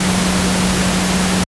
sine tone in noise, 184.2 Hz, F#3, 7 cents flat, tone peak -16 dBFS, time 0-1.44 s, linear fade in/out 5 ms, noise pink, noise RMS -17 dBFS, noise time 0-1.44 s, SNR -2 dB, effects high-pass 60 Hz 12 dB/octave + resampled to 24000 Hz

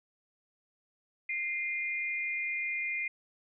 sine tone pair together, 2093 / 2438 Hz, C7 / D#7, 0 / -36 cents, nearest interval minor third, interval 264 cents, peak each -33 / -35 dBFS, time 1.29-3.08 s, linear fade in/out 5 ms, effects none

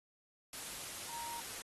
sine tone in noise, 935 Hz, A#5, 5 cents sharp, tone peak -44 dBFS, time 1.09-1.4 s, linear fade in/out 2 ms, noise white, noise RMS -45 dBFS, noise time 0.53-1.62 s, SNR -2 dB, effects AAC 32 kbps

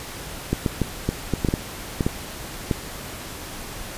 clicks, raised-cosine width 3 ms, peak -7 dBFS, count 11, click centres 0.53 / 0.662 / 0.817 / 1.09 / 1.337 / 1.448 / 1.487 / 1.539 / 2.008 / 2.065 / 2.712 s, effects pink hiss -35 dBFS RMS until 3.97 s + resampled to 32000 Hz

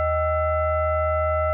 sine tone with frequency modulation, 622.3 Hz, D#5, in tune, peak -19 dBFS, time 0-1.53 s, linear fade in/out 0 ms, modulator 702 Hz, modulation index 1.1, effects none

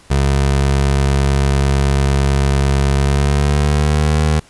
25% pulse tone with pitch glide, 69 to 76.56 Hz, C#2 to D#2, -7 to -27 cents, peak -8 dBFS, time 0.1-4.4 s, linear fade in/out 10 ms, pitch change +180 cents, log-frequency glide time 2.97-4.21 s, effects pink hiss -46 dBFS RMS until 4.49 s + resampled to 24000 Hz

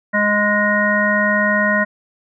harmonic tone, 207.7 Hz, G#3, in tune, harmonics 1 / 3 / 5 / 7 / 9, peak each -20 / -20 / -23 / -21 / -17 dBFS, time 0.13-1.85 s, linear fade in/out 20 ms, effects none

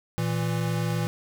square tone pair together, 116.54 / 164.81 Hz, A#2 / E3, 0 / 0 cents, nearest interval tritone, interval 600 cents, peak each -28 dBFS, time 0.18-1.07 s, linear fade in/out 0 ms, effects none

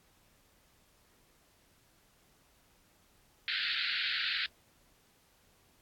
white band-pass noise, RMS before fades -34 dBFS, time 3.48-4.46 s, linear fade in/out 0 ms, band 1400 to 4500 Hz, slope 96 dB/octave, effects pink hiss -67 dBFS RMS until 5.81 s + AAC 64 kbps

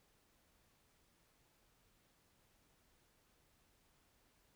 silence, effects pink hiss -74 dBFS RMS until 4.55 s

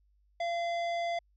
sine tone with hard clipping, 685 Hz, F5, 34 cents flat, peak -32 dBFS, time 0.4-1.19 s, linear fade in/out 5 ms, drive 15 dB, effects added 50 Hz sine -65 dBFS peak until 1.36 s + low-pass 5000 Hz 12 dB/octave

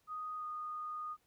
sine tone with pitch glide, 1244.5 to 1231.6 Hz, D#6 to D#6, 0 to -18 cents, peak -39 dBFS, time 0.07-1.17 s, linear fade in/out 50 ms, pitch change -18 cents, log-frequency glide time 0.37-0.44 s, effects pink hiss -75 dBFS RMS until 1.26 s

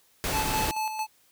pink noise, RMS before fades -29 dBFS, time 0.24-0.71 s, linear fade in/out 0 ms
square tone with tremolo, 868 Hz, A5, 24 cents flat, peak -27 dBFS, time 0.31-1.07 s, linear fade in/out 50 ms, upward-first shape square, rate 4.4 Hz, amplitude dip 50%
effects white hiss -63 dBFS RMS until 1.31 s

